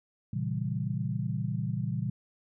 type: chord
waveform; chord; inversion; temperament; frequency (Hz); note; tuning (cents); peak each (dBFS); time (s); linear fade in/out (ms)
sine; A# diminished seventh; none; equal with one note detuned; 116.54 / 137.08 / 164.81 / 196; A#2 / C#3 / E3 / G3; 0 / -19 / 0 / 0; -33 / -34 / -35 / -36; 0.33-2.1; 5
effects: none